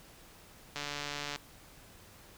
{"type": "click train", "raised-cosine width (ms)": 0.2, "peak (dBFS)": -20, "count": 88, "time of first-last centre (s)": [0.76, 1.36], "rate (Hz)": 145, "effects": ["pink hiss -56 dBFS RMS until 2.37 s"]}